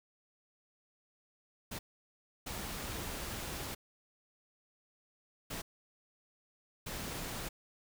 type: noise bursts at uneven times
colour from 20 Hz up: pink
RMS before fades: -41 dBFS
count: 4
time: 1.71-1.79 / 2.46-3.75 / 5.5-5.62 / 6.86-7.49 s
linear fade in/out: 10 ms
effects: none